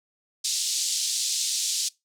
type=band-pass noise; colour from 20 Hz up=white; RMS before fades=-27 dBFS; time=0.44-1.89 s; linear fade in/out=10 ms; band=3700 to 7900 Hz; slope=24 dB/octave; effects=noise-tail reverb RT60 0.2 s tail -22 dB re dry